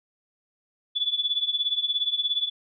sine tone with tremolo, 3448 Hz, A7, 36 cents flat, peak -19 dBFS, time 0.95-2.5 s, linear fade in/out 20 ms, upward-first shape triangle, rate 17 Hz, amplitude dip 90%, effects none

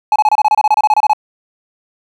triangle tone bursts, 851 Hz, G#5, 42 cents sharp, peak -5 dBFS, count 16, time 0.12-1.133 s, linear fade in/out 2 ms, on 38 ms, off 27 ms, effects none

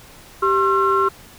sine tone cluster, 390.1 / 1071 / 1356 Hz, G4 / C6 / E6, -8 / +40 / +49 cents, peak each -18 dBFS, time 0.42-1.09 s, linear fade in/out 10 ms, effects tanh soft clip ceiling -6 dBFS + pink hiss -44 dBFS RMS until 1.38 s

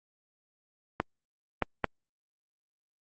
clicks, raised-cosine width 0.5 ms, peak -10 dBFS, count 3, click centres 1.001 / 1.623 / 1.843 s, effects Opus 32 kbps

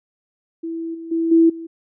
sine tone with level steps, 329.6 Hz, E4, in tune, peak -24 / -30 / -17 / -9 / -29 dBFS, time 0.63-1.67 s, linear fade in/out 10 ms, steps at 0.94 / 1.11 / 1.31 / 1.49 s, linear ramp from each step 10 ms, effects none

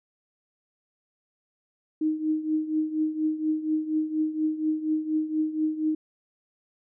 sine tone with tremolo, 311.1 Hz, D#4, in tune, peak -20 dBFS, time 2.01-5.95 s, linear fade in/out 5 ms, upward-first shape triangle, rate 4.2 Hz, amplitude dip 80%, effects none

